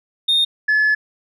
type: tone pair in turn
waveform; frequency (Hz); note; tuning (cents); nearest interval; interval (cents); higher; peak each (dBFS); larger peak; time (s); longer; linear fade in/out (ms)
sine; 3672 / 1718; A#7 / A6; -27 / -42; octave + minor second; 1315; first; -11; neither; 0.28-0.45 / 0.68-0.95; second; 10
effects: tanh soft clip ceiling -11 dBFS